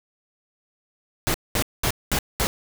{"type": "noise bursts", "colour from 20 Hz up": "pink", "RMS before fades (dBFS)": -22, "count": 5, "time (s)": [1.27, 2.47], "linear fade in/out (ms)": 0, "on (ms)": 72, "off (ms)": 210, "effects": []}